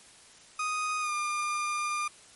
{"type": "tone with pitch glide", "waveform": "30% pulse", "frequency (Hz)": [1244.5, 1202.8], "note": ["D#6", "D6"], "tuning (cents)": [0, 41], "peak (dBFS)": -26, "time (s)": [0.59, 2.08], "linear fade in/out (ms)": 5, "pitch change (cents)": -59, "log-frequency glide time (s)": [1, 1.12], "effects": ["white hiss -54 dBFS RMS until 2.35 s", "MP3 48 kbps"]}